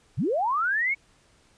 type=linear sweep; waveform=sine; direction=up; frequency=86 to 2253 Hz; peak=-22 dBFS; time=0.17-0.95 s; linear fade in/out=20 ms; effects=pink hiss -61 dBFS RMS until 1.57 s + resampled to 22050 Hz